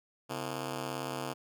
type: ring-modulated tone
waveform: 10% pulse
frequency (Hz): 196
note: G3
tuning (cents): 0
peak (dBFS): -24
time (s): 0.29-1.34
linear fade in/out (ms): 20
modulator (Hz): 59.2
effects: none